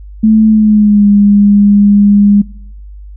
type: tone with pitch glide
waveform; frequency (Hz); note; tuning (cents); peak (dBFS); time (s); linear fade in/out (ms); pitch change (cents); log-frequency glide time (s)
sine; 218.2 to 203.6; A3 to G#3; -14 to -34; -3; 0.23-2.42; 10; -120; 0.48-1.07
effects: noise-tail reverb RT60 0.8 s tail -24 dB re dry + added 50 Hz sine -27 dBFS peak until 3.16 s